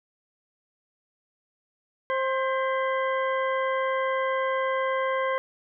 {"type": "harmonic tone with a mistuned harmonic", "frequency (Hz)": 528, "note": "C5", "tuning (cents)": 16, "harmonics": [1, 2, 3, 4, 6], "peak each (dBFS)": [-26, -28, -34, -34, -45], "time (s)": [2.1, 5.38], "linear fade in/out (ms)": 0, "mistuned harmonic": 4, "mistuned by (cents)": -73, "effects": []}